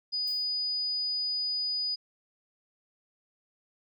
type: tone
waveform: sine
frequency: 4950 Hz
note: D#8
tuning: 10 cents flat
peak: -28 dBFS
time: 0.12-1.96 s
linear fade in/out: 20 ms
type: noise with exponential decay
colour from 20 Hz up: blue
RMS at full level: -47 dBFS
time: 0.27-0.6 s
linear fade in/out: 5 ms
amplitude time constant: 71 ms
effects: none